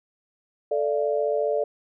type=chord; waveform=sine; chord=D minor; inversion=second; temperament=equal with one note detuned; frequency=440 / 587.3 / 682.1 Hz; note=A4 / D5 / F5; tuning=0 / 0 / -41 cents; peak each=-25 / -24 / -30 dBFS; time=0.71-1.64 s; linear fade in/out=5 ms; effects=none